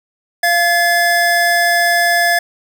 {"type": "tone pair together", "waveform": "square", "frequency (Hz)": [691.7, 1714], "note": ["F5", "A6"], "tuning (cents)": [-17, -46], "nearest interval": "octave + major third", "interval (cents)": 1571, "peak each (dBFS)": [-15, -14], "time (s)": [0.43, 2.39], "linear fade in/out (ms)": 5, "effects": ["8-bit"]}